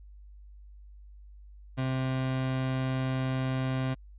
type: tone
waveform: 30% pulse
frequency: 130.81 Hz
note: C3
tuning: in tune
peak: -25 dBFS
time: 1.77-3.95 s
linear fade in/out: 20 ms
effects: added 50 Hz sine -47 dBFS peak until 4.18 s + resampled to 8000 Hz